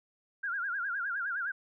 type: tone with vibrato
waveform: sine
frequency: 1505 Hz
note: F#6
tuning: 29 cents sharp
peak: -31 dBFS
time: 0.43-1.52 s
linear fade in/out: 10 ms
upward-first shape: sine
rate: 9.7 Hz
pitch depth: 160 cents each way
effects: none